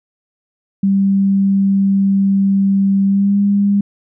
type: tone with pitch glide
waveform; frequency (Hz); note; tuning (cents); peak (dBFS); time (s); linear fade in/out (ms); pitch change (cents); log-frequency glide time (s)
sine; 196 to 201.3; G3 to G3; 0 to +46; -10; 0.83-3.81; 5; +46; 3.06-3.38
effects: none